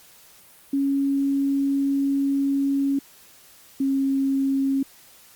sine tone pair in turn, 276.8 / 271.6 Hz, C#4 / C#4, -2 / -35 cents, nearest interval unison, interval 33 cents, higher first, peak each -19 dBFS, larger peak neither, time 0.73-2.99 / 3.8-4.83 s, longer first, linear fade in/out 5 ms, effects white hiss -51 dBFS RMS until 5.35 s + Opus 48 kbps

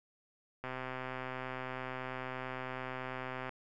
click train, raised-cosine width 0.5 ms, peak -25 dBFS, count 369, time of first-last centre 0.64-3.493 s, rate 129 Hz, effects none

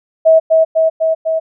sine tone with echo, 644 Hz, E5, 41 cents flat, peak -4 dBFS, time 0.25-0.4 s, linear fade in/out 20 ms, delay 250 ms, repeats 4, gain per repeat -2 dB, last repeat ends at 1.4 s, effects none

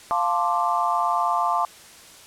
sine chord, D minor seventh, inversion first, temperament equal, 698.5 / 880 / 1046.5 / 1174.7 Hz, F5 / A5 / C6 / D6, 0 / 0 / 0 / 0 cents, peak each -25 dBFS, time 0.11-1.65 s, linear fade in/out 0 ms, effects white hiss -46 dBFS RMS until 2.26 s + low-pass 10000 Hz 12 dB/octave

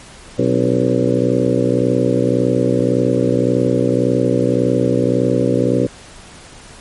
harmonic tone with a mistuned harmonic, 61.8 Hz, B1, 2 cents sharp, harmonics 2 / 3 / 4 / 5 / 6 / 7 / 8 / 9, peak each -20 / -22 / -19 / -21 / -21 / -22 / -19 / -23 dBFS, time 0.38-5.87 s, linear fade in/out 10 ms, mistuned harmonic 4, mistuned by +82 cents, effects pink hiss -39 dBFS RMS until 6.8 s + MP3 48 kbps

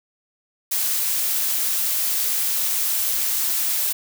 blue noise, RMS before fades -22 dBFS, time 0.71-3.93 s, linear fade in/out 10 ms, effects none

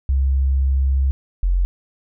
sine tone pair in turn, 67.2 / 44.85 Hz, C2 / F1, +47 / +47 cents, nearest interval perfect fifth, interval 700 cents, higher first, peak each -14 dBFS, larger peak neither, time 0.09-1.11 / 1.43-1.65 s, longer first, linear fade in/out 0 ms, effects none

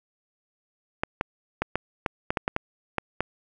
clicks, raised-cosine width 0.5 ms, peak -9 dBFS, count 11, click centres 1.035 / 1.211 / 1.62 / 1.756 / 2.062 / 2.305 / 2.372 / 2.479 / 2.564 / 2.983 / 3.206 s, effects none

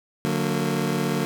25% pulse chord, D augmented, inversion none, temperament just, 146.83 / 183.54 / 229.4 Hz, D3 / F#3 / A#3, 0 / -14 / -28 cents, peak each -23 dBFS, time 0.25-1.25 s, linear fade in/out 0 ms, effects none

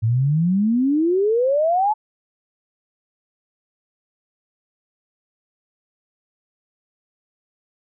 sine exponential sweep, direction up, 107.4 to 878 Hz, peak -15 dBFS, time 0.02-1.94 s, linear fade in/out 20 ms, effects none

